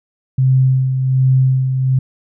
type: tone with tremolo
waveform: sine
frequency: 130.9 Hz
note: C3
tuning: 1 cent sharp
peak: -8 dBFS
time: 0.38-1.99 s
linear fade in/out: 5 ms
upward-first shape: sine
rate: 1.3 Hz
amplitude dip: 50%
effects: none